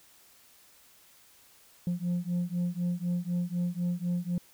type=beating tone pair; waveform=sine; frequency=174 / 178 Hz; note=F3 / F3; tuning=-6 / +33 cents; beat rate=4 Hz; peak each=-29 dBFS; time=1.87-4.38 s; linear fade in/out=2 ms; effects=tanh soft clip ceiling -25 dBFS + white hiss -59 dBFS RMS until 4.53 s